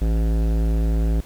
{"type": "tone with hard clipping", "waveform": "sine", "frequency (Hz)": 55, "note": "A1", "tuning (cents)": 0, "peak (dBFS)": -19, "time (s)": [0.01, 1.21], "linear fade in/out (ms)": 10, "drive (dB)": 16, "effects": ["pink hiss -47 dBFS RMS until 1.25 s"]}